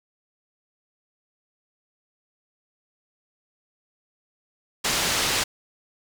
white low-pass noise, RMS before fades -24 dBFS, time 4.84-5.44 s, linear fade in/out 10 ms, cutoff 6100 Hz, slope 12 dB/octave, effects none

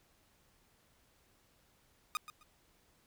sawtooth tone with echo, 1232 Hz, D#6, 17 cents flat, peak -29 dBFS, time 2.15-2.17 s, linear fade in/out 0 ms, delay 130 ms, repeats 2, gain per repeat -13 dB, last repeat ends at 2.43 s, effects pink hiss -70 dBFS RMS until 3.06 s

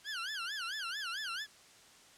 20% pulse tone with vibrato, 1535 Hz, G6, 37 cents flat, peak -32 dBFS, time 0.04-1.47 s, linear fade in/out 50 ms, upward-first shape sine, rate 4.5 Hz, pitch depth 230 cents each way, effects white hiss -59 dBFS RMS until 2.17 s + low-pass 8000 Hz 12 dB/octave

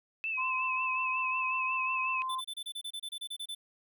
sine tone with vibrato, 2600 Hz, E7, 24 cents flat, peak -31 dBFS, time 0.24-2.22 s, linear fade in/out 0 ms, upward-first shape sine, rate 5.5 Hz, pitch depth 49 cents each way
sine tone with pitch glide, 1033 to 1039.6 Hz, C6 to C6, -22 to -11 cents, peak -32 dBFS, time 0.37-2.41 s, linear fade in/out 20 ms, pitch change +11 cents, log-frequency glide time 1.31-1.81 s
square tone bursts, 3520 Hz, A7, in tune, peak -37 dBFS, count 14, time 2.29-3.55 s, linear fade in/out 10 ms, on 64 ms, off 28 ms
effects none

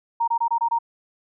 sine tone bursts, 930 Hz, A#5, 4 cents flat, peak -18 dBFS, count 6, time 0.2-0.788 s, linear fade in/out 10 ms, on 78 ms, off 24 ms, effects none

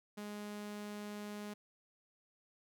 sawtooth tone, 207.7 Hz, G#3, in tune, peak -39 dBFS, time 0.17-1.54 s, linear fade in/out 10 ms, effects none

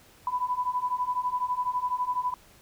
sine beating tone pair, 987.8 / 999.8 Hz, B5 / B5, 0 / +21 cents, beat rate 12 Hz, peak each -30 / -28 dBFS, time 0.27-2.34 s, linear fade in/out 2 ms, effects pink hiss -56 dBFS RMS until 2.61 s

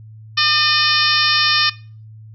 harmonic tone with a mistuned harmonic, 603 Hz, D5, 46 cents sharp, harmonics 2 / 3 / 4 / 5 / 6 / 7 / 8 / 9, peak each -21 / -21 / -21 / -21 / -21 / -21 / -21 / -21 dBFS, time 0.37-1.7 s, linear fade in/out 10 ms, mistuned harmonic 4, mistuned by +44 cents, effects noise-tail reverb RT60 0.4 s tail -20 dB re dry + added 109 Hz sine -36 dBFS peak until 2.34 s

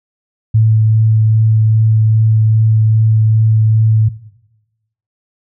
sine tone with vibrato, 110 Hz, A2, in tune, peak -6 dBFS, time 0.54-4.09 s, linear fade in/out 10 ms, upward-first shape triangle, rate 2.5 Hz, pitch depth 9 cents each way, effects noise-tail reverb RT60 1.0 s tail -18 dB re dry

